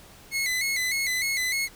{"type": "tone with vibrato", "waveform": "sawtooth", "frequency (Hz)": 2093, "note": "C7", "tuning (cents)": 0, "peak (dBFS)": -21, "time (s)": [0.31, 1.69], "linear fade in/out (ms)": 50, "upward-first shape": "square", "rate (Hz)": 3.3, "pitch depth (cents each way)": 67, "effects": ["pink hiss -50 dBFS RMS until 1.75 s"]}